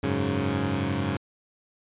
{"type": "chord", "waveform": "15% pulse", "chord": "F# suspended second", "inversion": "none", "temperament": "equal", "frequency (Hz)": [92.5, 103.83, 138.59], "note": ["F#2", "G#2", "C#3"], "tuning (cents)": [0, 0, 0], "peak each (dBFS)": -23, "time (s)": [0.03, 1.17], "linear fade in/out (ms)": 5, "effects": ["resampled to 8000 Hz"]}